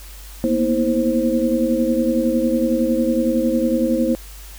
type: tone cluster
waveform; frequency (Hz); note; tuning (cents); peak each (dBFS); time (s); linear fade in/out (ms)
sine; 233.5 / 244.4 / 322.2 / 526; A#3 / B3 / E4 / C5; +3 / -18 / -39 / +9; -21; 0.44-4.15; 0
effects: added 50 Hz sine -36 dBFS peak until 4.58 s + white hiss -42 dBFS RMS until 4.58 s